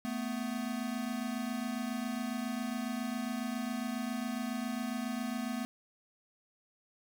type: tone pair together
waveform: square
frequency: 221.4 / 248.7 Hz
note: A3 / B3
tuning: +11 / +12 cents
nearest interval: major second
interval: 201 cents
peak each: -38 / -37 dBFS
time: 0.05-5.65 s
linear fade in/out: 0 ms
effects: 11-bit